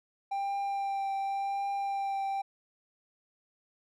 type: tone with vibrato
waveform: triangle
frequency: 790 Hz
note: G5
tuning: 13 cents sharp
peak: -28 dBFS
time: 0.31-2.42 s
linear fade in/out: 10 ms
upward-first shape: triangle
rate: 0.9 Hz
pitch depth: 16 cents each way
effects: none